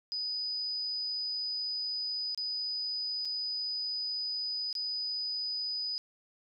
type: tone with dropouts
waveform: sine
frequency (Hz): 4978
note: D#8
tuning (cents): 0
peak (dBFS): -32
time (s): 0.12-5.98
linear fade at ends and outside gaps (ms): 0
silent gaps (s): 2.347-2.376 / 3.25-3.254 / 4.728-4.752
effects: none